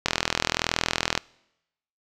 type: click train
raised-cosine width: 0.2 ms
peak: -3 dBFS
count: 47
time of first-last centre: 0.06-1.177 s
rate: 41.2 Hz
effects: noise-tail reverb RT60 0.9 s tail -25 dB re dry